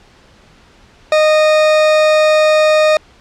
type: tone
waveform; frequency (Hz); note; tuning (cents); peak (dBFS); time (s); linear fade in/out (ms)
40% pulse; 617; D#5; -15; -7; 1.12-2.97; 2
effects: pink hiss -46 dBFS RMS until 3.2 s + low-pass 5000 Hz 12 dB/octave